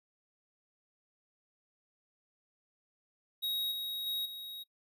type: tone with level steps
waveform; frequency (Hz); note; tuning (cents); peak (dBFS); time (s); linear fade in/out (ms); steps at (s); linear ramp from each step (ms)
square; 3791; A#7; +28; -33 / -37 / -34 / -43; 3.42-4.64; 20; 3.71 / 4.06 / 4.25; 10
effects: noise-tail reverb RT60 0.1 s tail -20 dB re dry